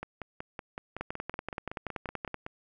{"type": "two click trains", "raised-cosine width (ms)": 0.5, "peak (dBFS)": [-22, -19], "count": [14, 15], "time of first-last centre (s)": [[0.03, 2.464], [1.01, 2.343]], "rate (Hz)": [5.34, 10.5], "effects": []}